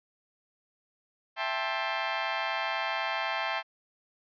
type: chord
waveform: 20% pulse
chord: A minor seventh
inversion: second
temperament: just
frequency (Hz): 660 / 792 / 880 / 1056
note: E5 / G5 / A5 / C6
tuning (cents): +2 / +18 / 0 / +16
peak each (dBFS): -30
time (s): 1.36-3.63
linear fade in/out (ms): 50
effects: resampled to 11025 Hz